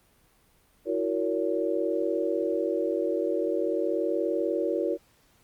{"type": "chord", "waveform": "sine", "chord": "F# dominant seventh", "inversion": "third", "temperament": "equal with one note detuned", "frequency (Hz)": [329.6, 370, 466.2, 565.7], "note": ["E4", "F#4", "A#4", "C#5"], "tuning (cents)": [0, 0, 0, 35], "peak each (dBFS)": -30, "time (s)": [0.85, 4.98], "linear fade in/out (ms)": 50, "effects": ["pink hiss -63 dBFS RMS until 5.43 s", "Opus 32 kbps"]}